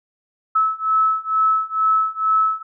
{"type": "beating tone pair", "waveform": "sine", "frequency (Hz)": [1299, 1301.2], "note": ["E6", "E6"], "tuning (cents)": [-26, -23], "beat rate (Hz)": 2.2, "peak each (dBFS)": [-19, -18], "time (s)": [0.55, 2.63], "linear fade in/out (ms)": 10, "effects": []}